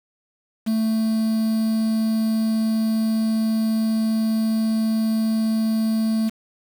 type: tone with quantisation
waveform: triangle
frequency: 221.3 Hz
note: A3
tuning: 10 cents sharp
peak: -16 dBFS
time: 0.66-6.3 s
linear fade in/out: 20 ms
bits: 6
effects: none